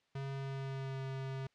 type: tone with pitch glide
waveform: square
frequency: 136.7 to 133.89 Hz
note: C#3 to C3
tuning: -24 to +40 cents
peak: -39 dBFS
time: 0.15-1.47 s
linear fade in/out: 5 ms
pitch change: -36 cents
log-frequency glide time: 0.31-1.02 s
effects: white hiss -75 dBFS RMS until 1.54 s + low-pass 4000 Hz 12 dB/octave